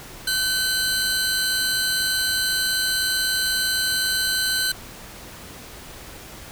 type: tone pair together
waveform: sawtooth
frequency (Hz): 1525 / 4074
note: G6 / C8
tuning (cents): -48 / -47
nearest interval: octave + perfect fourth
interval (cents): 1701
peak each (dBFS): -20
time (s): 0.27-4.72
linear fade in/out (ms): 5
effects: pink hiss -40 dBFS RMS until 6.51 s